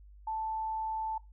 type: tone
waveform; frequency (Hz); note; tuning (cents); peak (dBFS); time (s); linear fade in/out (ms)
sine; 880; A5; 0; -32; 0.27-1.18; 5
effects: noise-tail reverb RT60 0.2 s tail -19 dB re dry + added 50 Hz sine -51 dBFS peak until 1.32 s